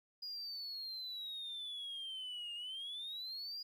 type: exponential two-way sweep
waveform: sine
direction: down then up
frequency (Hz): 4908 to 2816 to 4908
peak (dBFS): -40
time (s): 0.22-3.63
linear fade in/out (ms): 10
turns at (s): 2.54
effects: tanh soft clip ceiling -40 dBFS + 12-bit